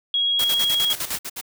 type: tone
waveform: sine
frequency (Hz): 3303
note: G#7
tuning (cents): -10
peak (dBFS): -18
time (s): 0.14-0.93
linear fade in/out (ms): 2
type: noise with tremolo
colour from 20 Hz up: white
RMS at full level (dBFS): -26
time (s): 0.39-1.19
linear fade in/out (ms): 5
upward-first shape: square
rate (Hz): 9.8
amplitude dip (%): 70
type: noise bursts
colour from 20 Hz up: white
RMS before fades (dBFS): -31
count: 3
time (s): 1.13-1.413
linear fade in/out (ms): 10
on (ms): 53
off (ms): 62
effects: none